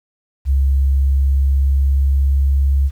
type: tone with pitch glide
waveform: sine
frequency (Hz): 68 to 68.79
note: C#2 to C#2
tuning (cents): -33 to -13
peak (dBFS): -11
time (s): 0.45-2.91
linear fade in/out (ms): 50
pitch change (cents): +20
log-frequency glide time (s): 0.63-2.66
effects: 8-bit